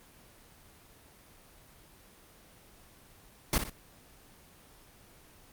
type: noise with echo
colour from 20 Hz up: pink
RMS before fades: -26 dBFS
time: 3.53-3.58 s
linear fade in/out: 2 ms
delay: 59 ms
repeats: 2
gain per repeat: -8 dB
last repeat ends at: 3.698 s
effects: pink hiss -57 dBFS RMS until 5.52 s + Opus 24 kbps